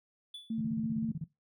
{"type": "tone with exponential decay", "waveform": "triangle", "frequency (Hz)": 3456, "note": "A7", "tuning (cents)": -32, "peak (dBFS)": -38, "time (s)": [0.34, 0.62], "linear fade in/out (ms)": 5, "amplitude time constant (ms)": 60}
{"type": "tone with vibrato", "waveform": "sine", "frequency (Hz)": 223.3, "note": "A3", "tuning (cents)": 26, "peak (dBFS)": -31, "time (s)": [0.5, 1.12], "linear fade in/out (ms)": 5, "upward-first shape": "sine", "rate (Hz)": 5.8, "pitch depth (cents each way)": 17}
{"type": "tone bursts", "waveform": "sine", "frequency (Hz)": 157.1, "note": "D#3", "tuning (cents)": 17, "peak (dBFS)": -33, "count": 11, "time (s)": [0.58, 1.242], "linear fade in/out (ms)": 5, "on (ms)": 32, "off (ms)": 31}
{"effects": ["noise-tail reverb RT60 0.2 s tail -19 dB re dry"]}